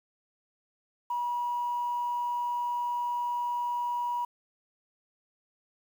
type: tone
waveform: sine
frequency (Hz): 965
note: B5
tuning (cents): -40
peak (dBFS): -27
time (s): 1.1-4.25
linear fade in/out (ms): 5
effects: tanh soft clip ceiling -24 dBFS + 9-bit